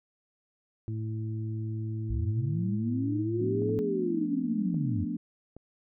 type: harmonic tone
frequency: 110 Hz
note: A2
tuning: in tune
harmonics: 1 / 2 / 3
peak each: -31 / -42 / -41 dBFS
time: 0.88-3.79 s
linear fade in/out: 0 ms
type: linear two-way sweep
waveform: sine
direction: up then down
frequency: 51.91 to 440 to 82.8 Hz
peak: -28 dBFS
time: 2.09-5.05 s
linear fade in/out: 20 ms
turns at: 3.75 s
type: chord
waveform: sine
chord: B half-diminished seventh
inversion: second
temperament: equal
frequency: 174.61 / 220 / 246.9 / 293.7 Hz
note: F3 / A3 / B3 / D4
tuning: 0 / 0 / 0 / 0 cents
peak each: -37 / -35 / -35 / -35 dBFS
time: 3.4-5.17 s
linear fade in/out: 5 ms
type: clicks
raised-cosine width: 2 ms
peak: -32 dBFS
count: 4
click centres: 3.62 / 3.693 / 4.744 / 5.566 s
effects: none